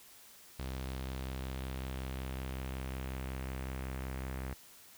sawtooth tone with low-pass filter sweep, 65.41 Hz, C2, in tune, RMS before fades -40 dBFS, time 0.59-4.54 s, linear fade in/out 5 ms, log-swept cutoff 4400 to 2100 Hz, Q 1.6, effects white hiss -57 dBFS RMS until 4.97 s

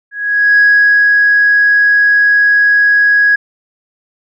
sine tone with ADSR envelope, 1661.2 Hz, G#6, in tune, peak -3 dBFS, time 0.11-3.36 s, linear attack 470 ms, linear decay 510 ms, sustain -2 dB, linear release 10 ms, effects tanh soft clip ceiling -1 dBFS

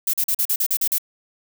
violet noise bursts, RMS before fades -20 dBFS, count 9, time 0.07-0.983 s, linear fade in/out 5 ms, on 65 ms, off 41 ms, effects none

